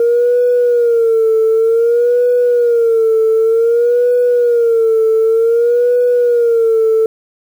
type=tone with vibrato; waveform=sine; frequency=466.2 Hz; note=A#4; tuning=in tune; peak=-7 dBFS; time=0-7.06 s; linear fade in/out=2 ms; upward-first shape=sine; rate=0.54 Hz; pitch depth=87 cents each way; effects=tanh soft clip ceiling -5 dBFS + 7-bit